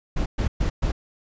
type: noise bursts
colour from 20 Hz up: brown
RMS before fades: -22 dBFS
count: 4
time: 0.16-0.92 s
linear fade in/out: 10 ms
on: 100 ms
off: 120 ms
effects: resampled to 16000 Hz